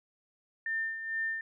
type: tone with tremolo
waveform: sine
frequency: 1800 Hz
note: A6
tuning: 39 cents sharp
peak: -29 dBFS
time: 0.66-1.41 s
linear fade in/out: 2 ms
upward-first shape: sine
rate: 2.2 Hz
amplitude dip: 60%
effects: none